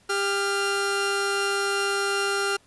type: tone pair together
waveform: sawtooth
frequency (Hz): 398.2 / 1395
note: G4 / F6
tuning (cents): +27 / -2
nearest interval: octave + minor seventh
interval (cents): 2171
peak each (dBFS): -22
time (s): 0.09-2.57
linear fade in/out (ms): 10
effects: pink hiss -59 dBFS RMS until 2.66 s + resampled to 24000 Hz